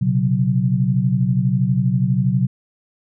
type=chord; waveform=sine; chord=B suspended second; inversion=none; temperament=equal with one note detuned; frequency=123.47 / 135.82 / 185 Hz; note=B2 / C#3 / F#3; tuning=0 / -35 / 0 cents; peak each=-19 dBFS; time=0.01-2.47 s; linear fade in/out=10 ms; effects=none